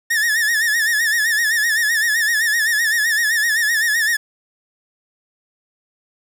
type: tone with vibrato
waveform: 45% pulse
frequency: 1788 Hz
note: A6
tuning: 27 cents sharp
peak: -15 dBFS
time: 0.1-4.17 s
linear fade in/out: 10 ms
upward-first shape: sine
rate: 7.8 Hz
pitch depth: 100 cents each way
effects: 7-bit